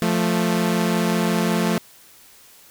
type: tone pair together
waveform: sawtooth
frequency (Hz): 174.61 / 220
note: F3 / A3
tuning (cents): 0 / 0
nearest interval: major third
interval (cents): 400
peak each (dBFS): -17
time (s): 0.02-1.78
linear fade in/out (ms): 0
effects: white hiss -49 dBFS RMS until 2.7 s